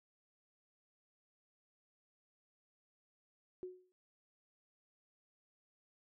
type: tone with exponential decay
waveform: sine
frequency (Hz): 366.4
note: F#4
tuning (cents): -17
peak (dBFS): -39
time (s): 3.63-3.92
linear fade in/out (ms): 0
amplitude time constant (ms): 62
effects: none